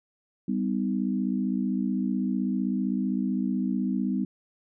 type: chord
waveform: sine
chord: G augmented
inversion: none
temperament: equal with one note detuned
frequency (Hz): 196 / 251.7 / 311.1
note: G3 / B3 / D#4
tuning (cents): 0 / +33 / 0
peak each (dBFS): -27 / -28 / -33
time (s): 0.48-4.25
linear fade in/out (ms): 5
effects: none